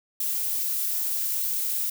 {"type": "noise", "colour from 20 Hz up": "violet", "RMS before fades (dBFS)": -27, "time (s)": [0.2, 1.9], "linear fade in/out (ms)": 5, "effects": []}